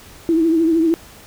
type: tone with vibrato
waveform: sine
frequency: 326.9 Hz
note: E4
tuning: 14 cents flat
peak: -12 dBFS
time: 0.29-0.94 s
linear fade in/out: 0 ms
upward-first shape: triangle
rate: 13 Hz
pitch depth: 69 cents each way
effects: pink hiss -42 dBFS RMS until 1.26 s